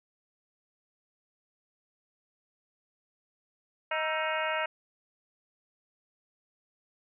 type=harmonic tone with a mistuned harmonic; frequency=313.5 Hz; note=D#4; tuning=13 cents sharp; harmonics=2 / 3 / 4 / 5 / 6 / 7 / 8 / 9; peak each=-33 / -35 / -36 / -37 / -38 / -38 / -39 / -40 dBFS; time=3.91-4.66 s; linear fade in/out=5 ms; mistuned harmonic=4; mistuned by=+100 cents; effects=none